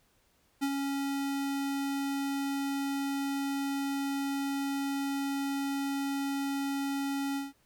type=tone with ADSR envelope; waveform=square; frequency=277.2 Hz; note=C#4; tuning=in tune; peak=-27 dBFS; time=0.61-7.53 s; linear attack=22 ms; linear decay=57 ms; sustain=-4 dB; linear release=170 ms; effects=pink hiss -69 dBFS RMS until 7.65 s